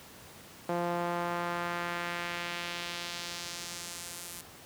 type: tone with band-pass filter sweep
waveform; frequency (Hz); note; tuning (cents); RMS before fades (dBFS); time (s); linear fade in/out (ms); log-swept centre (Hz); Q
sawtooth; 173.4; F3; -12; -36; 0.69-4.41; 2; 650 to 11000; 1.1
effects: pink hiss -51 dBFS RMS until 4.65 s + high-pass 80 Hz 12 dB/octave